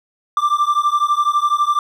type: beating tone pair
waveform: triangle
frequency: 1174.7 / 1186.7 Hz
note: D6 / D6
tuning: 0 / +18 cents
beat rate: 12 Hz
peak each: -15 dBFS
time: 0.37-1.79 s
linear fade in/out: 2 ms
effects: none